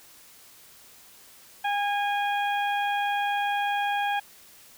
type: harmonic tone with a mistuned harmonic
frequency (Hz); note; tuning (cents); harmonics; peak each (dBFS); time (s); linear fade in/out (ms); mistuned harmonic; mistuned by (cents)
820; G#5; -22; 1 / 2 / 3 / 4; -25 / -31 / -35 / -37; 1.64-4.2; 10; 1; -16
effects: white hiss -52 dBFS RMS until 4.77 s